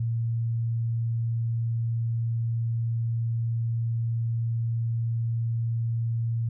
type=tone; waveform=sine; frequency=115.4 Hz; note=A#2; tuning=17 cents flat; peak=-24 dBFS; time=0-6.49 s; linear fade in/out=5 ms; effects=none